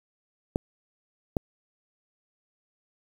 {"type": "clicks", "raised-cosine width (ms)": 2, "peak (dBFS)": -11, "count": 2, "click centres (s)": [0.559, 1.368], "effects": ["7-bit"]}